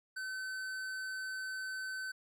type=tone with tanh clipping; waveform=sine; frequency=1526 Hz; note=G6; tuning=47 cents flat; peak=-40 dBFS; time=0.16-2.12 s; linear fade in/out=10 ms; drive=15 dB; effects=none